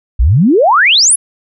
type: exponential sweep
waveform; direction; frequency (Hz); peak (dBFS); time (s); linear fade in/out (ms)
sine; up; 50.6 to 11175; -5; 0.19-1.16; 10
effects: none